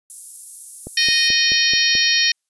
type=high-pass noise; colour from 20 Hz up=pink; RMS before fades=-32 dBFS; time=0.1-1.28 s; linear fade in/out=0 ms; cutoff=10000 Hz; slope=24 dB/octave
type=click train; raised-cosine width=2 ms; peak=-18 dBFS; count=6; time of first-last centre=0.87-1.952 s; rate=4.62 Hz
type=harmonic tone; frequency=619 Hz; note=D#5; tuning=9 cents flat; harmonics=3 / 4 / 5 / 6 / 7 / 8 / 9; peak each=-21 / -22 / -23 / -24 / -20 / -28 / -20 dBFS; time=0.97-2.32 s; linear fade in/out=5 ms
type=noise with exponential decay; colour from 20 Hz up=blue; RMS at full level=-35 dBFS; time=1.01-2.49 s; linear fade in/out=2 ms; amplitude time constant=320 ms
effects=resampled to 24000 Hz